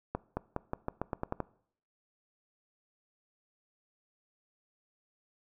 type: accelerating click train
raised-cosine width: 1 ms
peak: -18 dBFS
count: 10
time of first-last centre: 0.15-1.403 s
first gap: 220 ms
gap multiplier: 0.88
effects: noise-tail reverb RT60 0.6 s tail -21 dB re dry